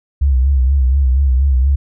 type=tone with vibrato; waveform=sine; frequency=66.5 Hz; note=C2; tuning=29 cents sharp; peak=-9 dBFS; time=0.21-1.76 s; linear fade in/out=10 ms; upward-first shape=sine; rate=4.2 Hz; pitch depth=98 cents each way; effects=none